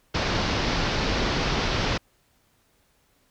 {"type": "low-pass noise", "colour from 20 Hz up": "pink", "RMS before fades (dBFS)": -25, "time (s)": [0.14, 1.98], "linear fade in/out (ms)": 10, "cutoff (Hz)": 5600, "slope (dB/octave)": 48, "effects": ["pink hiss -65 dBFS RMS until 3.3 s"]}